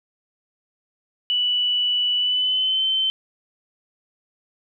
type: tone with pitch glide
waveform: sine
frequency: 2960 to 3084 Hz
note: F#7 to G7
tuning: 0 to -29 cents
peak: -18 dBFS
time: 1.3-3.1 s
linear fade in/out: 0 ms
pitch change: +71 cents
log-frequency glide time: 2.17-2.84 s
effects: none